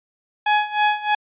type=tone with tremolo; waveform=sawtooth; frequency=840 Hz; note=G#5; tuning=19 cents sharp; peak=-10 dBFS; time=0.46-1.15 s; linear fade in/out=5 ms; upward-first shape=sine; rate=3.2 Hz; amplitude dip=85%; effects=resampled to 8000 Hz